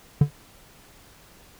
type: tone with exponential decay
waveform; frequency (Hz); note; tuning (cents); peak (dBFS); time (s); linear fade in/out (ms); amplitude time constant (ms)
triangle; 145.3; D3; -18; -7; 0.21-0.31; 5; 21
effects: pink hiss -52 dBFS RMS until 1.59 s